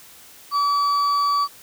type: tone pair together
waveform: sine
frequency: 1146 / 4589 Hz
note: D6 / D8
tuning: -43 / -41 cents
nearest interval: 2 octaves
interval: 2402 cents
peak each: -16 / -27 dBFS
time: 0.51-1.48 s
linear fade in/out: 50 ms
effects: tanh soft clip ceiling -13 dBFS + white hiss -46 dBFS RMS until 1.62 s